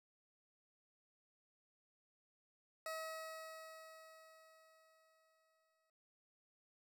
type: tone with exponential decay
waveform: 20% pulse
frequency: 640 Hz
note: D#5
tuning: 49 cents sharp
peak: -37 dBFS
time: 2.86-5.9 s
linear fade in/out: 2 ms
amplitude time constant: 660 ms
effects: none